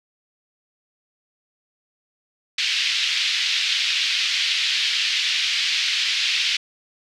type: band-pass noise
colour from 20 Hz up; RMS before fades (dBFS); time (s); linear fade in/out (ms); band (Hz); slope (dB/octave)
pink; -22; 2.58-6.57; 5; 2400 to 4600; 24
effects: none